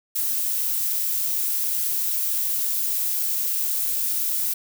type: noise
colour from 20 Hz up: violet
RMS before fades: -24 dBFS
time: 0.15-4.54 s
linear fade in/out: 10 ms
effects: none